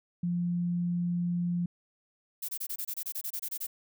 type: tone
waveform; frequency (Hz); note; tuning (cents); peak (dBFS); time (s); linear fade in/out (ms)
sine; 174.61; F3; 0; -27; 0.23-1.66; 5
type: noise bursts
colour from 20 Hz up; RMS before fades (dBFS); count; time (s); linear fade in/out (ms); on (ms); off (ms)
violet; -35; 14; 2.42-3.669; 10; 66; 25
effects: none